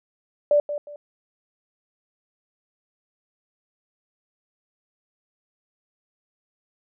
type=tone with echo; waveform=sine; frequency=586 Hz; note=D5; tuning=4 cents flat; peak=-14 dBFS; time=0.51-0.6 s; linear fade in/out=2 ms; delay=180 ms; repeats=2; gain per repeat=-11 dB; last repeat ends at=0.96 s; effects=none